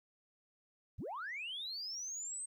sine linear sweep, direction up, 39 to 8420 Hz, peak -39 dBFS, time 0.98-2.46 s, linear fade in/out 10 ms, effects tanh soft clip ceiling -36 dBFS + 13-bit

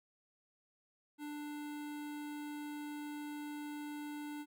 square tone with notch filter, 295.5 Hz, D4, 11 cents sharp, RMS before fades -44 dBFS, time 1.18-4.46 s, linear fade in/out 50 ms, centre 5500 Hz, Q 1.9, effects none

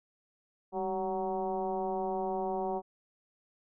sine tone with frequency modulation, 565 Hz, C#5, 33 cents sharp, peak -30 dBFS, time 0.72-2.82 s, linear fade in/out 50 ms, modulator 184 Hz, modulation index 1.8, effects none

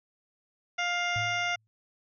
harmonic tone, 703 Hz, F5, 11 cents sharp, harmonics 1 / 2 / 3 / 4 / 5 / 7 / 8 / 9, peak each -33 / -33 / -31 / -36 / -41 / -50 / -44 / -48 dBFS, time 0.78-1.56 s, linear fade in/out 10 ms
sine tone with exponential decay, 109.5 Hz, A2, 8 cents flat, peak -31 dBFS, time 1.16-1.67 s, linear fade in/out 0 ms, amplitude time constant 110 ms
effects none

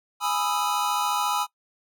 square chord, E major seventh, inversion first, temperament equal, 830.6 / 987.8 / 1244.5 / 1318.5 Hz, G#5 / B5 / D#6 / E6, 0 / 0 / 0 / 0 cents, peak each -29 / -29 / -30 / -31 dBFS, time 0.2-1.47 s, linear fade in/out 50 ms, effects noise-tail reverb RT60 0.1 s tail -20 dB re dry

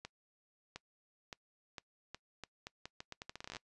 accelerating click train, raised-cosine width 0.2 ms, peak -27 dBFS, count 22, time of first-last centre 0.05-3.567 s, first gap 710 ms, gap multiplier 0.8, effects noise-tail reverb RT60 0.1 s tail -23 dB re dry + resampled to 24000 Hz

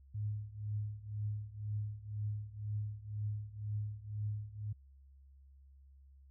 sine tone with tremolo, 105.2 Hz, G#2, 23 cents sharp, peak -33 dBFS, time 0.14-4.73 s, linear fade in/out 10 ms, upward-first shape triangle, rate 2 Hz, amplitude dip 90%, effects added 68 Hz sine -57 dBFS peak until 6.3 s

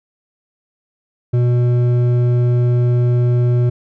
sine tone with hard clipping, 122 Hz, B2, 21 cents flat, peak -13 dBFS, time 1.33-3.7 s, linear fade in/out 10 ms, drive 8 dB, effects none

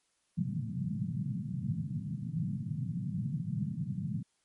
white band-pass noise, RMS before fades -35 dBFS, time 0.37-4.23 s, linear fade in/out 10 ms, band 110 to 200 Hz, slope 48 dB/octave, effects white hiss -75 dBFS RMS until 4.44 s + MP3 48 kbps

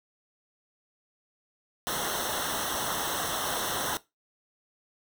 pink noise with comb filter, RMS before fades -31 dBFS, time 1.87-3.97 s, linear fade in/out 0 ms, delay 0.42 ms, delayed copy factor -0.9, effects noise-tail reverb RT60 0.2 s tail -18 dB re dry

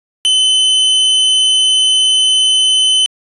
45% pulse tone, 3039 Hz, F#7, 46 cents sharp, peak -8 dBFS, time 0.25-3.06 s, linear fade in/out 0 ms, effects resampled to 24000 Hz

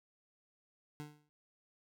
25% pulse tone with exponential decay, 149.1 Hz, D3, 27 cents sharp, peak -37 dBFS, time 1-1.29 s, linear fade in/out 0 ms, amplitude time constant 63 ms, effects none

